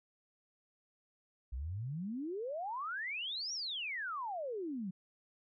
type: exponential two-way sweep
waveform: sine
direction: up then down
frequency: 57.7 to 5820 to 175.9 Hz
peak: -37 dBFS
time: 1.52-4.91 s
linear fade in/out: 10 ms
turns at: 3.53 s
effects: none